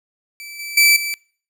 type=tone with level steps; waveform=sawtooth; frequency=2319 Hz; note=D7; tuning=22 cents flat; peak=-29 / -24 / -6 / -18 dBFS; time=0.4-1.14 s; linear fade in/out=0 ms; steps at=0.59 / 0.77 / 0.96 s; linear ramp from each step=5 ms; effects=noise-tail reverb RT60 0.5 s tail -25 dB re dry